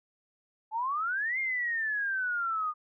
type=exponential two-way sweep; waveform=sine; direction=up then down; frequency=851 to 2140 to 1213 Hz; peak=-28 dBFS; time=0.71-2.74 s; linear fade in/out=50 ms; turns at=1.39 s; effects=none